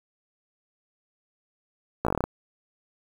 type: slowing click train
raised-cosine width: 1 ms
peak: -10 dBFS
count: 9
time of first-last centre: 2.05-2.24 s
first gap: 16 ms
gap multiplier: 1.11
effects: 7-bit